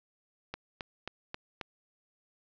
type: click train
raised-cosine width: 0.3 ms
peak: -21 dBFS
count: 5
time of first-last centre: 0.54-1.612 s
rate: 3.73 Hz
effects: resampled to 16000 Hz + 9-bit